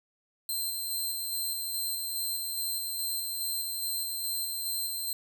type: tone with tremolo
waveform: 5% pulse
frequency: 4127 Hz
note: C8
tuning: 25 cents flat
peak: -23 dBFS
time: 0.49-5.13 s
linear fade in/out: 2 ms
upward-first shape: square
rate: 2.4 Hz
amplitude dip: 25%
effects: 10-bit